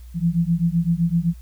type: beating tone pair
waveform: sine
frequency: 165.3 / 173.1 Hz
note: E3 / F3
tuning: +5 / -15 cents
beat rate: 7.8 Hz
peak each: -20 dBFS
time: 0.14-1.34 s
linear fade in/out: 50 ms
effects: added 60 Hz sine -37 dBFS peak until 1.41 s + white hiss -57 dBFS RMS until 1.41 s